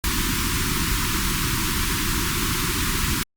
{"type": "band-stop noise", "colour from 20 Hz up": "pink", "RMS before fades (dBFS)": -23, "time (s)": [0.04, 3.23], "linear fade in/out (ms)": 0, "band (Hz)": [380, 940], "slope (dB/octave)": 96, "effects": ["Opus 48 kbps"]}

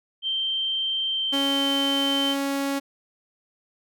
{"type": "tone with pitch glide", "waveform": "sine", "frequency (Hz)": [3136, 3089], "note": ["G7", "G7"], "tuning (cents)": [0, -26], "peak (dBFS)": -23, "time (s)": [0.22, 2.36], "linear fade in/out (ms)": 50, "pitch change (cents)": -26, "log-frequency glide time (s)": [1.11, 1.67]}
{"type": "tone", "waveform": "sawtooth", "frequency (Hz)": 277.2, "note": "C#4", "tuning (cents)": 0, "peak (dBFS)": -20, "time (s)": [1.32, 2.8], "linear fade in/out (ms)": 20}
{"effects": []}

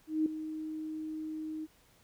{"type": "tone with ADSR envelope", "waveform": "sine", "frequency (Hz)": 312.5, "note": "D#4", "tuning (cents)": 8, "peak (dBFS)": -24, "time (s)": [0.07, 1.67], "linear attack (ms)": 190, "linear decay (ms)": 3, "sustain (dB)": -12, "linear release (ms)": 34, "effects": ["pink hiss -65 dBFS RMS until 2.03 s"]}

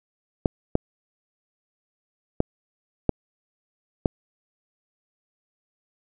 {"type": "clicks", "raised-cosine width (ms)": 2, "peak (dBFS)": -5, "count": 5, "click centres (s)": [0.458, 0.754, 2.404, 3.093, 4.058], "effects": []}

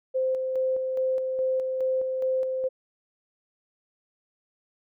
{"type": "tone with tremolo", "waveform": "sine", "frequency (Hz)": 520, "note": "C5", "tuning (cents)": -11, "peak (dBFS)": -22, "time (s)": [0.14, 2.69], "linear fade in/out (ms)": 20, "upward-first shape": "square", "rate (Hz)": 2.4, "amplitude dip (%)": 35, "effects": []}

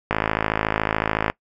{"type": "click train", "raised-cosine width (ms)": 0.5, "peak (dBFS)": -4, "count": 65, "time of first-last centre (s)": [0.11, 1.3], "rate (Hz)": 53.8, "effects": ["noise-tail reverb RT60 0.1 s tail -22 dB re dry"]}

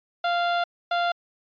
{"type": "tone pair in turn", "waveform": "30% pulse", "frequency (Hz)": [695, 695], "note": ["F5", "F5"], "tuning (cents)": [-9, -9], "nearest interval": "unison", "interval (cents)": 0, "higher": "neither", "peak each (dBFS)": -19, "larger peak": "neither", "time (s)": [[0.24, 0.64], [0.91, 1.12]], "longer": "first", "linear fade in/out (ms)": 5, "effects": ["resampled to 11025 Hz"]}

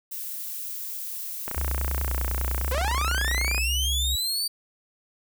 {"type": "noise", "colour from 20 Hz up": "violet", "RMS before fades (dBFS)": -34, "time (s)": [0.11, 2.73], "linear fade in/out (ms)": 10}
{"type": "click train", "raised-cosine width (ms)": 0.5, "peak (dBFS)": -16, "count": 64, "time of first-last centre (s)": [1.48, 3.58], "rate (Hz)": 30}
{"type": "tone with vibrato", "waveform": "sine", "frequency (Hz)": 65.2, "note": "C2", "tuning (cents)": -5, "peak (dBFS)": -25, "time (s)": [1.56, 4.16], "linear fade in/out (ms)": 10, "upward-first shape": "square", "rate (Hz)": 0.94, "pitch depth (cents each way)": 53}
{"type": "linear sweep", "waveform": "sawtooth", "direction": "up", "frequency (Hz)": [466.2, 4653], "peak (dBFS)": -22, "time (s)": [2.71, 4.48], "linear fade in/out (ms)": 10}
{"effects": []}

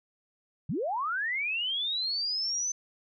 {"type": "linear sweep", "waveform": "sine", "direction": "up", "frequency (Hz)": [113.1, 6160], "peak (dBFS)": -28, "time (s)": [0.69, 2.72], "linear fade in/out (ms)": 5, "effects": []}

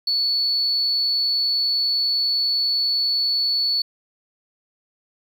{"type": "tone", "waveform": "triangle", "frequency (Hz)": 4435, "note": "C#8", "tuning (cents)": 0, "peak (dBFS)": -15, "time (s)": [0.07, 3.82], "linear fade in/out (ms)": 5, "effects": ["tanh soft clip ceiling -16 dBFS", "9-bit"]}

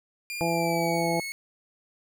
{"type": "tone with pitch glide", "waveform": "sawtooth", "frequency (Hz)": [2405, 2193], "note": ["D7", "C#7"], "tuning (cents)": [41, -19], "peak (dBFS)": -29, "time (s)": [0.3, 1.32], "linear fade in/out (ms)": 0, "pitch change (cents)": -160, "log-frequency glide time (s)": [0.44, 1.1]}
{"type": "harmonic tone", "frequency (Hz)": 168.1, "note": "E3", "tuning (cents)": 34, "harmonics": [1, 2, 3, 4, 5], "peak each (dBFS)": [-30, -30, -30, -30, -30], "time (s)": [0.41, 1.2], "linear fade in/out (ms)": 0}
{"effects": []}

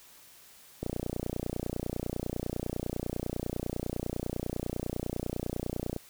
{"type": "click train", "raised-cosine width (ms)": 2, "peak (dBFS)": -19, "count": 155, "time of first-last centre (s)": [0.83, 5.963], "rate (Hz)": 30, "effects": ["white hiss -55 dBFS RMS until 6.09 s"]}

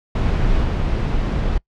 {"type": "noise with level steps", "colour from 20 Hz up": "brown", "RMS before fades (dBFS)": [-17, -19], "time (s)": [0.15, 1.58], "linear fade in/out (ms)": 5, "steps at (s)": 0.63, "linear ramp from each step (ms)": 10, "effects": ["noise-tail reverb RT60 0.1 s tail -25 dB re dry", "low-pass 4000 Hz 12 dB/octave"]}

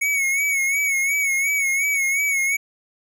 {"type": "tone with vibrato", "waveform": "square", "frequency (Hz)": 2217, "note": "C#7", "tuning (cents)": 0, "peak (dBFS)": -19, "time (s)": [0.01, 2.57], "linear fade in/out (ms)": 10, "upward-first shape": "sine", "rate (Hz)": 2.8, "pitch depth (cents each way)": 57, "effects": []}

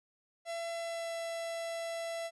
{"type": "tone with pitch glide", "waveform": "45% pulse", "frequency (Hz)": [673, 668], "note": ["E5", "E5"], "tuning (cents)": [36, 23], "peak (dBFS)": -36, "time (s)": [0.45, 2.31], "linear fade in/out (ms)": 50, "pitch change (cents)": -13, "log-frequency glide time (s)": [0.73, 1.13], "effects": ["resampled to 24000 Hz", "13-bit"]}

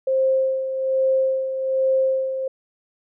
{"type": "tone with tremolo", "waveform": "sine", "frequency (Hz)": 528, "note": "C5", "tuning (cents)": 16, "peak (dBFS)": -15, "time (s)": [0.07, 2.48], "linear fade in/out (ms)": 5, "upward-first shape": "sine", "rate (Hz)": 1.2, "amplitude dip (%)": 60, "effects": []}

